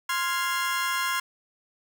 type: chord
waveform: 30% pulse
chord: F minor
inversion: second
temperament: equal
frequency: 1046.5 / 1396.9 / 1661.2 Hz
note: C6 / F6 / Ab6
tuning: 0 / 0 / 0 cents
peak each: -25 / -28 / -29 dBFS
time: 0.09-1.2 s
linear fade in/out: 5 ms
effects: none